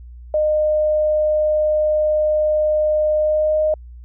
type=tone with pitch glide; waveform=sine; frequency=611 to 617.4 Hz; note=D#5 to D#5; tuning=-32 to -14 cents; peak=-14 dBFS; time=0.34-3.74 s; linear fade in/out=2 ms; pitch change=+18 cents; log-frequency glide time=3.17-3.62 s; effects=added 60 Hz sine -35 dBFS peak until 4.04 s